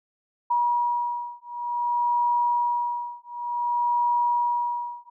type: beating tone pair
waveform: sine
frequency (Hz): 960 / 960.55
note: B5 / B5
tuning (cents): -49 / -48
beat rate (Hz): 0.55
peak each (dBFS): -25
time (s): 0.5-5.1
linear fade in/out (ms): 10
effects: none